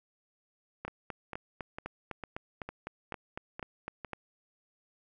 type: two click trains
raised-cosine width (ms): 0.5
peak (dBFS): -24 / -22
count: 8 / 14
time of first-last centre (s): 0.88-4.047 / 0.85-4.133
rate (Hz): 2.21 / 3.96
effects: none